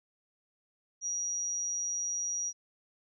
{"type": "tone", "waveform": "sine", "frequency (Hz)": 5760, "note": "F#8", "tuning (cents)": -47, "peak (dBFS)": -31, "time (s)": [1.01, 2.53], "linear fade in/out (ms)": 50, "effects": []}